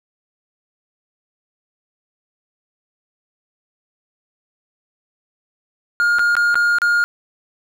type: tone with dropouts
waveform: triangle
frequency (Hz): 1419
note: F6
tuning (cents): +27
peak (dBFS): -11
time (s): 6-7.04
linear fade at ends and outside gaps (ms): 0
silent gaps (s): 6.186-6.193 / 6.353-6.367 / 6.544-6.555 / 6.785-6.818
effects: none